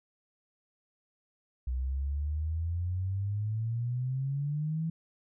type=exponential sweep; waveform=sine; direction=up; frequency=61.9 to 164.81 Hz; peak=-29 dBFS; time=1.67-4.9 s; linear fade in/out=5 ms; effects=none